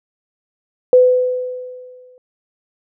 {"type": "tone with exponential decay", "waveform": "sine", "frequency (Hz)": 503, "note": "B4", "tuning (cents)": 32, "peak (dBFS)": -4, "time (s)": [0.93, 2.18], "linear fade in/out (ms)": 1, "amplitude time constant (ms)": 270, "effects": []}